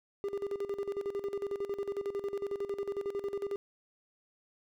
triangle tone with tremolo, 400.8 Hz, G4, 38 cents sharp, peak -29 dBFS, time 0.24-3.56 s, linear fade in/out 0 ms, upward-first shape square, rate 11 Hz, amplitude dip 75%, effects none

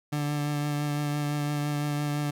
30% pulse tone with vibrato, 146.83 Hz, D3, in tune, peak -24 dBFS, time 0.12-2.31 s, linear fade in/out 10 ms, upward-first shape triangle, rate 5.9 Hz, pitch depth 18 cents each way, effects none

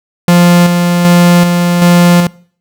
45% pulse tone with tremolo, 174.61 Hz, F3, in tune, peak -3 dBFS, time 0.28-2.27 s, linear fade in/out 2 ms, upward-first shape square, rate 1.3 Hz, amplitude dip 40%, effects noise-tail reverb RT60 0.5 s tail -23 dB re dry

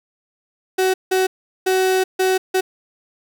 35% pulse tone bursts at uneven times, 375.4 Hz, F#4, 25 cents sharp, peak -13 dBFS, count 5, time 0.78-0.94 / 1.11-1.27 / 1.66-2.04 / 2.19-2.38 / 2.54-2.61 s, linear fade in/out 10 ms, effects none

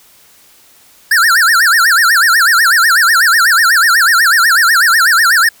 square tone with vibrato, 1583 Hz, G6, 17 cents sharp, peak -7 dBFS, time 1.11-5.49 s, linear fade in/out 5 ms, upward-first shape sine, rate 8.1 Hz, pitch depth 290 cents each way, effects white hiss -45 dBFS RMS until 5.6 s

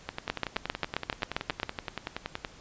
two click trains, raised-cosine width 0.3 ms, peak -11 / -16 dBFS, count 11 / 26, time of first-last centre 0.3-1.632 / 0.09-2.448 s, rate 7.51 / 10.6 Hz, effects pink hiss -52 dBFS RMS until 2.6 s + resampled to 16000 Hz

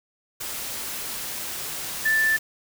sine tone in noise, 1763 Hz, A6, 3 cents sharp, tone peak -18 dBFS, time 2.05-2.37 s, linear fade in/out 10 ms, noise white, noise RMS -32 dBFS, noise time 0.4-2.39 s, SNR +11 dB, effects none

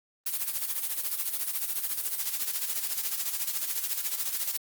blue noise with tremolo, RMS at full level -28 dBFS, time 0.26-4.57 s, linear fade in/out 5 ms, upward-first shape sine, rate 14 Hz, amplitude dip 70%, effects Opus 32 kbps

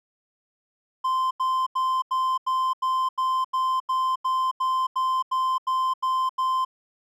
triangle tone bursts, 1039 Hz, C6, 12 cents flat, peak -19 dBFS, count 16, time 1.04-6.65 s, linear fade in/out 10 ms, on 270 ms, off 86 ms, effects none

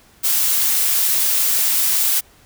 blue noise, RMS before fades -17 dBFS, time 0.23-2.21 s, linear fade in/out 20 ms, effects pink hiss -51 dBFS RMS until 2.45 s

